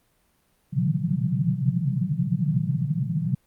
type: band-pass noise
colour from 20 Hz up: pink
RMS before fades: -24 dBFS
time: 0.72-3.35 s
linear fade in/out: 10 ms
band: 120 to 190 Hz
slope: 96 dB/octave
effects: pink hiss -66 dBFS RMS until 3.46 s + Opus 32 kbps